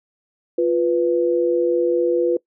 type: tone pair together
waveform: sine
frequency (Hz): 349.4 / 494.1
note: F4 / B4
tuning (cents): +1 / +1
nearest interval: tritone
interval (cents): 600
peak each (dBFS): -18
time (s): 0.58-2.37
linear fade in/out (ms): 5
effects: noise-tail reverb RT60 0.1 s tail -22 dB re dry